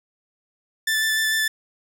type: tone with vibrato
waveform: sawtooth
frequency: 1760 Hz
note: A6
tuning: in tune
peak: -16 dBFS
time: 0.87-1.48 s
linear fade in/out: 5 ms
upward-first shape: square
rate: 6.7 Hz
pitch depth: 10 cents each way
effects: none